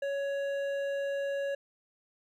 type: tone with hard clipping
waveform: sine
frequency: 558 Hz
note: C#5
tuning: 11 cents sharp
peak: -32 dBFS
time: 0.02-1.55 s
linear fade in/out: 5 ms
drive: 9 dB
effects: none